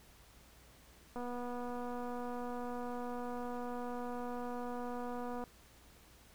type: click train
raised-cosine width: 1 ms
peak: -30 dBFS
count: 1045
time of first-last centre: 1.16-5.439 s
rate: 244 Hz
effects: added 60 Hz sine -64 dBFS peak until 6.34 s + pink hiss -62 dBFS RMS until 6.34 s